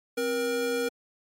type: tone pair together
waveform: square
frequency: 263.4 / 475.8 Hz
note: C4 / A#4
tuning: +12 / +35 cents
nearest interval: minor seventh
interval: 1023 cents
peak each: -34 / -27 dBFS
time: 0.17-0.89 s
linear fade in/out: 10 ms
effects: MP3 64 kbps